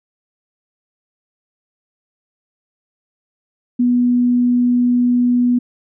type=tone; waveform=sine; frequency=244.8 Hz; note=B3; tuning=15 cents flat; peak=-11 dBFS; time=3.79-5.59 s; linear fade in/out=10 ms; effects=none